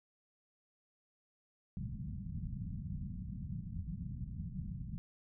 white low-pass noise, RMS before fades -42 dBFS, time 1.77-4.98 s, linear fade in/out 0 ms, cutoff 200 Hz, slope 48 dB/octave, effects none

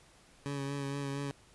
20% pulse tone with vibrato, 140 Hz, C#3, 18 cents sharp, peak -30 dBFS, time 0.46-1.31 s, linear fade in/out 0 ms, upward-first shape sine, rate 4.3 Hz, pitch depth 25 cents each way, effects pink hiss -61 dBFS RMS until 1.54 s + resampled to 24000 Hz

